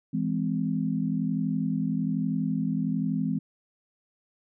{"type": "chord", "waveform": "sine", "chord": "E augmented", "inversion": "none", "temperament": "just", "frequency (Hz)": [164.81, 206, 257.5], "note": ["E3", "G#3", "B#3"], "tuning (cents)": [0, -14, -28], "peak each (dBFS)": -29, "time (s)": [0.13, 3.39], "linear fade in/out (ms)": 10, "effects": []}